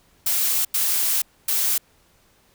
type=noise bursts at uneven times; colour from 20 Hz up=blue; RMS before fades=-21 dBFS; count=3; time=0.26-0.65 / 0.74-1.22 / 1.48-1.78 s; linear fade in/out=5 ms; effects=pink hiss -59 dBFS RMS until 2.54 s